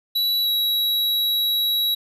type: tone with pitch glide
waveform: square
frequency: 3930 to 3880 Hz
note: B7 to B7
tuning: -9 to -31 cents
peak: -19 dBFS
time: 0.15-1.95 s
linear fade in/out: 10 ms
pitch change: -22 cents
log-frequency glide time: 0.43-0.48 s
effects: none